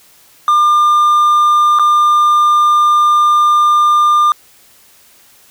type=tone with dropouts; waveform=triangle; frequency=1200 Hz; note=D6; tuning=37 cents sharp; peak=-5 dBFS; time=0.48-4.32 s; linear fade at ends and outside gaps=1 ms; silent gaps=1.788-1.795 s; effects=white hiss -46 dBFS RMS until 5.5 s